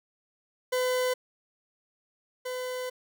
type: tone pair in turn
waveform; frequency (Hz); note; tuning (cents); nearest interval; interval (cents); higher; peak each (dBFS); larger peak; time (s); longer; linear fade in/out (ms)
40% pulse; 505 / 505; B4 / B4; +39 / +39; unison; 0; neither; -24 / -31; first; 0.72-1.14 / 2.45-2.9; second; 10
effects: none